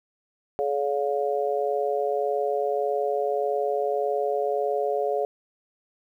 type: harmonic tone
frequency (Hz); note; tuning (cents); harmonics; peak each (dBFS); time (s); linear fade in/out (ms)
141.7; C#3; +38; 3 / 4 / 5; -26 / -27 / -28; 0.59-5.25; 0
effects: 10-bit